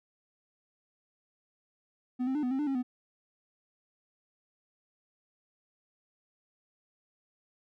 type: tone with pitch steps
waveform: triangle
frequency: 250.9 / 263.2 / 299.1 / 249.5 / 265.8 / 297.4 / 271.1 / 250.1 Hz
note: B3 / C4 / D4 / B3 / C4 / D4 / C#4 / B3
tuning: +28 / +10 / +32 / +18 / +27 / +22 / -38 / +22 cents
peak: -26 dBFS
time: 2.19-2.83 s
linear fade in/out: 20 ms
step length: 80 ms
effects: none